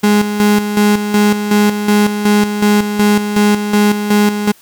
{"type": "tone with tremolo", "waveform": "35% pulse", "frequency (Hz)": 207.7, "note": "G#3", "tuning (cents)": 0, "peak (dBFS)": -6, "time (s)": [0.03, 4.52], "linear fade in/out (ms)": 10, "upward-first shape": "square", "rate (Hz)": 2.7, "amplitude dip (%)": 60, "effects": ["white hiss -46 dBFS RMS until 4.61 s"]}